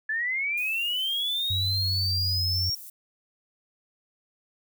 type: linear sweep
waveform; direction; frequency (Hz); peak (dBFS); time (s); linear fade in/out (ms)
sine; up; 1715 to 5588; -25; 0.09-2.75; 5
type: high-pass noise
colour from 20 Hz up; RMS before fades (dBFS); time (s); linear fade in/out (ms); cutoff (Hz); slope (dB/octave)
white; -43; 0.57-2.9; 5; 11000; 12
type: tone with pitch glide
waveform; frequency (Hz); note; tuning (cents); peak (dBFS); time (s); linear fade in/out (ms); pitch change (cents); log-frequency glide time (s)
sine; 94.9 to 90.25; F#2 to F#2; +44 to -43; -27; 1.5-2.7; 5; -87; 1.98-2.37
effects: none